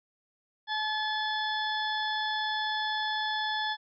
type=harmonic tone; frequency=861 Hz; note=A5; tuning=38 cents flat; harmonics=1 / 2 / 4 / 5 / 6; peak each=-32 / -33 / -34 / -44 / -44 dBFS; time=0.67-3.77 s; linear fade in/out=50 ms; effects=none